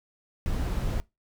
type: noise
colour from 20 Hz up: brown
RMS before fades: -28 dBFS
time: 0.46-1 s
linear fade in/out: 0 ms
effects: noise-tail reverb RT60 0.2 s tail -22 dB re dry